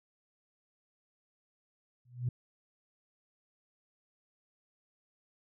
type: tone with exponential growth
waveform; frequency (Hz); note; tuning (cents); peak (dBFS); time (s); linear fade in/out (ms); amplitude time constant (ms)
sine; 123.1; B2; -5; -25; 2.05-2.29; 5; 51
effects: tanh soft clip ceiling -23 dBFS

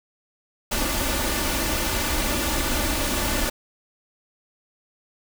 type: noise with comb filter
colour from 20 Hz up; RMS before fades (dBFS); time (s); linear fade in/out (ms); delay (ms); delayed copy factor
pink; -24; 0.71-3.5; 10; 3.4; +0.65
effects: none

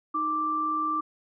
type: tone pair together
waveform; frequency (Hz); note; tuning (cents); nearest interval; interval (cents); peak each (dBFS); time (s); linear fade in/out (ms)
sine; 311.1 / 1174.7; D#4 / D6; 0 / 0; octave + major seventh; 2300; -34 / -25; 0.14-1.01; 10
effects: none

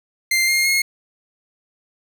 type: tone with pitch steps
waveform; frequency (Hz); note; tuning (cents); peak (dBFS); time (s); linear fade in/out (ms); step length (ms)
sawtooth; 2093 / 2125 / 2157; C7 / C7 / C#7; 0 / +26 / -48; -12; 0.31-0.82; 5; 170
effects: none

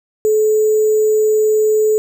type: tone with sample-and-hold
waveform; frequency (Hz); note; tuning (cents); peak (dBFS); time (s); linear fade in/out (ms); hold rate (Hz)
sine; 430.7; A4; -37; -10; 0.25-1.98; 0; 7350
effects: none

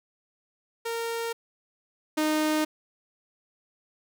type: tone pair in turn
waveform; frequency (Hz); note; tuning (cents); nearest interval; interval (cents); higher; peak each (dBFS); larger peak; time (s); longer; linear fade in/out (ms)
sawtooth; 461.6 / 308.1; A#4 / D#4; -17 / -17; perfect fifth; 700; first; -25 / -19; second; 0.85-1.33 / 2.17-2.65; neither; 10
effects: none

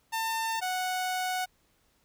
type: tone pair in turn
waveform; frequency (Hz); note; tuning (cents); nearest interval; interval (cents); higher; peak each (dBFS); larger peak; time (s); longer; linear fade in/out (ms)
sawtooth; 899 / 738.1; A5 / F#5; +37 / -4; minor third; 341; first; -25; neither; 0.12-0.61 / 0.61-1.46; second; 20
effects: pink hiss -69 dBFS RMS until 2.04 s

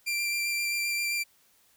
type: tone with vibrato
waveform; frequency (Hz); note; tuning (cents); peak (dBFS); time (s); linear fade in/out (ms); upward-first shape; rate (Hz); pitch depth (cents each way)
sawtooth; 2366; D7; +12; -24; 0.06-1.24; 20; square; 7.6; 10
effects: white hiss -64 dBFS RMS until 1.76 s

